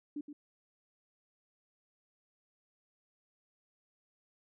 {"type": "tone with echo", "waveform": "sine", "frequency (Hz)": 293.1, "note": "D4", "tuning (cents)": -3, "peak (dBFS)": -36, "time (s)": [0.16, 0.21], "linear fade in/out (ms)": 5, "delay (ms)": 120, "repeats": 1, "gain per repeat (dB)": -8, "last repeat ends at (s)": 0.33, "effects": []}